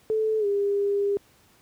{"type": "tone with pitch glide", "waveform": "sine", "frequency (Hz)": [436.7, 402.8], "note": ["A4", "G4"], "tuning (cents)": [-13, 47], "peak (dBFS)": -21, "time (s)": [0.1, 1.17], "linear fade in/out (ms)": 0, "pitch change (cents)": -140, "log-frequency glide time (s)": [0.39, 0.46], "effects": ["pink hiss -59 dBFS RMS until 1.61 s", "high-pass 60 Hz 12 dB/octave"]}